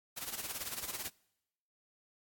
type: noise with tremolo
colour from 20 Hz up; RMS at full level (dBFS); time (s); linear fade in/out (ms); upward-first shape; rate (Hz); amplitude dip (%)
white; -38; 0.16-1.1; 20; sine; 18; 70
effects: noise-tail reverb RT60 0.9 s tail -25 dB re dry + AAC 64 kbps